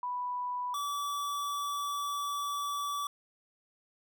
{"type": "tone pair in turn", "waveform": ["sine", "square"], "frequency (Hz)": [987.8, 1151.5], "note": ["B5", "D6"], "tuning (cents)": [0, -34], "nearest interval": "minor third", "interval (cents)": 266, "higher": "second", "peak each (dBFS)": [-32, -33], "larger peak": "first", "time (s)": [[0.03, 0.74], [0.74, 3.07]], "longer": "second", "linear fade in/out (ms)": 2, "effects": []}